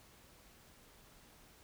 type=silence; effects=pink hiss -62 dBFS RMS until 1.63 s